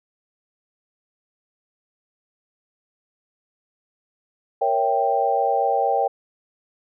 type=chord; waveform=sine; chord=A# diminished seventh; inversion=none; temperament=equal; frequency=466.2 / 554.4 / 659.3 / 784 Hz; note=A#4 / C#5 / E5 / G5; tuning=0 / 0 / 0 / 0 cents; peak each=-25 / -24 / -26 / -20 dBFS; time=4.61-6.08 s; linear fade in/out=10 ms; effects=none